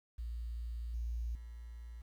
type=tone with level steps; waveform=sine; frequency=58 Hz; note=A#1; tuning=8 cents flat; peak=-38 / -35 / -45 dBFS; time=0.18-2.02 s; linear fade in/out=10 ms; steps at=0.94 / 1.35 s; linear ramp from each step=2 ms; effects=11-bit